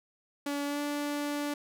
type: tone with pitch glide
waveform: sawtooth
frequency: 285.7 to 291 Hz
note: D4 to D4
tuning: -48 to -16 cents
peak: -27 dBFS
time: 0.46-1.54 s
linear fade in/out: 5 ms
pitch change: +32 cents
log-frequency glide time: 0.65-0.8 s
effects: none